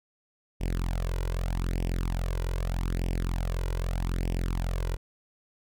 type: tone with flanger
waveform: sawtooth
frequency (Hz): 43.65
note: F1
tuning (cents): 0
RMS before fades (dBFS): -29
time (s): 0.6-4.97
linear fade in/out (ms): 20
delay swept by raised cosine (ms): 0.36 to 2.06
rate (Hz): 0.81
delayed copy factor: +0.8
effects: none